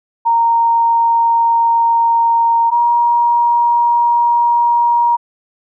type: tone pair in turn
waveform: sine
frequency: 927 / 947.6 Hz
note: A#5 / A#5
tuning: -10 / +28 cents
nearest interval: unison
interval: 38 cents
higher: second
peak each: -9 dBFS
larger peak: neither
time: 0.25-2.71 / 2.71-5.17 s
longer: neither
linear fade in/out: 20 ms
effects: none

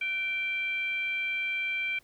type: tone with frequency modulation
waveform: sine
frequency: 2349 Hz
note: D7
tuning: in tune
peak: -28 dBFS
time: 0.01-1.99 s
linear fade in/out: 5 ms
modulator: 835 Hz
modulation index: 0.46
effects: pink hiss -63 dBFS RMS until 2.03 s

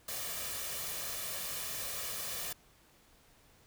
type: noise with comb filter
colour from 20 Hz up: white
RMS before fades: -39 dBFS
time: 0.08-2.53 s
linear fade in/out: 5 ms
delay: 1.7 ms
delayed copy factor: +0.5
effects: pink hiss -64 dBFS RMS until 3.66 s

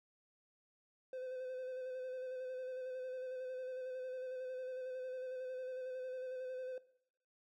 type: tone with vibrato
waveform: triangle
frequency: 512 Hz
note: C5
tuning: 38 cents flat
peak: -40 dBFS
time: 1.13-6.78 s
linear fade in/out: 2 ms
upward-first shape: square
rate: 11 Hz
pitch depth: 21 cents each way
effects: noise-tail reverb RT60 0.7 s tail -18 dB re dry

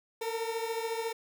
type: beating tone pair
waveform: 30% pulse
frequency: 450 / 464 Hz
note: A4 / A#4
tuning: +39 / -8 cents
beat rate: 14 Hz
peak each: -31 / -34 dBFS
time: 0.21-1.13 s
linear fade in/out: 10 ms
effects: 10-bit

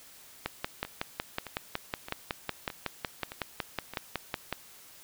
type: two click trains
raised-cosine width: 0.3 ms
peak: -23 / -14 dBFS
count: 6 / 23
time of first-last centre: 0.85-3.936 / 0.46-4.527 s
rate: 1.62 / 5.41 Hz
effects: white hiss -53 dBFS RMS until 5.03 s

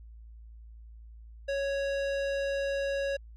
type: tone with low-pass filter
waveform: square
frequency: 554.4 Hz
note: C#5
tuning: in tune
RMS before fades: -31 dBFS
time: 1.48-3.17 s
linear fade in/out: 10 ms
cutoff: 4300 Hz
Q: 0.72
effects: added 56 Hz sine -46 dBFS peak until 3.36 s

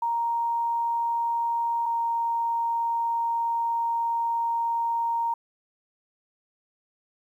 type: tone pair in turn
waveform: sine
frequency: 933 / 929.2 Hz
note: A#5 / A#5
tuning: +1 / -6 cents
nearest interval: unison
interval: 7 cents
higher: first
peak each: -23 dBFS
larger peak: neither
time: 0.02-1.86 / 1.86-5.34 s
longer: second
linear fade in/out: 5 ms
effects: 10-bit

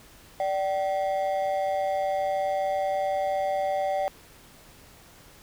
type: ring-modulated tone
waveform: triangle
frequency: 676 Hz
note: E5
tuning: 43 cents sharp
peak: -19 dBFS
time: 0.4-4.08 s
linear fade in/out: 0 ms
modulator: 90.3 Hz
effects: pink hiss -52 dBFS RMS until 5.42 s

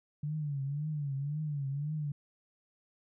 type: tone with vibrato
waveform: sine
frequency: 145.1 Hz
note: D3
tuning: 21 cents flat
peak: -32 dBFS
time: 0.23-2.12 s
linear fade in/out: 5 ms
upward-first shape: triangle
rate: 1.9 Hz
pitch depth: 130 cents each way
effects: none

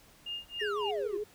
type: tone with tremolo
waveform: sine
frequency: 2825 Hz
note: F7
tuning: 19 cents sharp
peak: -34 dBFS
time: 0.26-0.91 s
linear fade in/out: 5 ms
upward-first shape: sine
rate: 3.6 Hz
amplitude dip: 100%
type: exponential sweep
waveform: triangle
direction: down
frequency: 1975.5 to 330.2 Hz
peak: -32 dBFS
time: 0.59-1.18 s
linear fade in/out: 20 ms
type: tone with vibrato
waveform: sine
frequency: 413.6 Hz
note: G#4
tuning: 7 cents flat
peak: -32 dBFS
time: 0.61-1.24 s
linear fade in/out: 10 ms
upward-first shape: sine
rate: 6.9 Hz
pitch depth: 38 cents each way
effects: pink hiss -59 dBFS RMS until 1.34 s

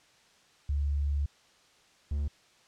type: tone pair in turn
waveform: sine / triangle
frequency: 71.6 / 72.31 Hz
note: D2 / D2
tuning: -43 / -26 cents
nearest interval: unison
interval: 17 cents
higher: second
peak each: -26 / -26 dBFS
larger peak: neither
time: 0.69-1.26 / 2.11-2.28 s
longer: first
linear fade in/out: 5 ms
effects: white hiss -62 dBFS RMS until 2.67 s + low-pass 6000 Hz 12 dB/octave

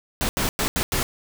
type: noise bursts at uneven times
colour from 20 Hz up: pink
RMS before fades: -23 dBFS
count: 5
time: 0.21-0.29 / 0.37-0.49 / 0.59-0.68 / 0.76-0.83 / 0.92-1.03 s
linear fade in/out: 0 ms
effects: none

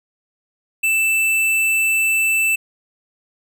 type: tone with tanh clipping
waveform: sine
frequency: 2650 Hz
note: E7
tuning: 9 cents sharp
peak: -16 dBFS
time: 0.83-2.56 s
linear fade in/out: 10 ms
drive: 16 dB
effects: none

